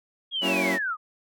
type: linear sweep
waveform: sine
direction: down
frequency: 3322 to 1184 Hz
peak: -25 dBFS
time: 0.31-0.97 s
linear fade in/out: 50 ms
type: chord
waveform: 20% pulse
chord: F# dominant seventh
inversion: none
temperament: equal with one note detuned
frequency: 188.56 / 233.1 / 277.2 / 329.6 Hz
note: F#3 / A#3 / C#4 / E4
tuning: +33 / 0 / 0 / 0 cents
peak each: -24 / -28 / -24 / -25 dBFS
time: 0.41-0.79 s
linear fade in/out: 50 ms
effects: none